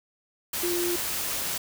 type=tone in noise; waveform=sine; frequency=349.2 Hz; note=F4; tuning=in tune; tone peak=-26 dBFS; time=0.63-0.96 s; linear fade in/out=5 ms; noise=white; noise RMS=-30 dBFS; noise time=0.53-1.58 s; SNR=+1 dB; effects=none